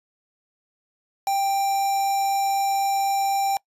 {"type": "tone with quantisation", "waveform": "triangle", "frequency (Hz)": 788, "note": "G5", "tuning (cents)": 9, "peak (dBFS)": -18, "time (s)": [1.27, 3.57], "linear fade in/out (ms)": 2, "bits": 5, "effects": ["noise-tail reverb RT60 0.1 s tail -23 dB re dry", "resampled to 32000 Hz"]}